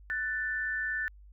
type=tone pair together; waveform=sine; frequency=1490 / 1771.9 Hz; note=F#6 / A6; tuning=+12 / +12 cents; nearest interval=minor third; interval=300 cents; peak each=-35 / -31 dBFS; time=0.1-1.08 s; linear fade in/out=0 ms; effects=added 50 Hz sine -50 dBFS peak until 1.32 s